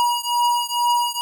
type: beating tone pair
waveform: square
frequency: 959 / 961.2 Hz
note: A#5 / B5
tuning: +49 / -47 cents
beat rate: 2.2 Hz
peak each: -21 / -22 dBFS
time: 0-1.21 s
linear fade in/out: 0 ms
effects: none